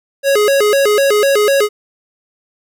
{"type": "tone with vibrato", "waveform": "square", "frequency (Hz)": 481.1, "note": "B4", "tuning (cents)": -45, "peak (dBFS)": -10, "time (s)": [0.23, 1.69], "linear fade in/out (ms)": 50, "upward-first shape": "square", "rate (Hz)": 4, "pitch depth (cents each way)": 240, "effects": []}